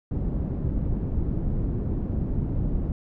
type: low-pass noise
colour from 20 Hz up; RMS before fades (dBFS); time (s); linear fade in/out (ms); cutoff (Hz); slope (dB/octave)
pink; -26; 0.11-2.92; 2; 240; 12
effects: none